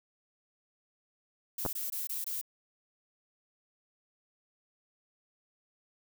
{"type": "noise bursts", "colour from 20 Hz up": "violet", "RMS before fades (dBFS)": -36, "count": 5, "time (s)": [1.58, 2.414], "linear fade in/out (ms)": 5, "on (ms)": 150, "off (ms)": 21}
{"type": "clicks", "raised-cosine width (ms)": 1, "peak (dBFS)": -19, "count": 2, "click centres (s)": [1.652, 1.662]}
{"effects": []}